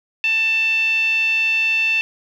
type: tone with band-pass filter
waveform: 10% pulse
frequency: 888 Hz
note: A5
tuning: 16 cents sharp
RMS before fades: -18 dBFS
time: 0.24-2.01 s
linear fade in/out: 0 ms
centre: 2700 Hz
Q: 9
effects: none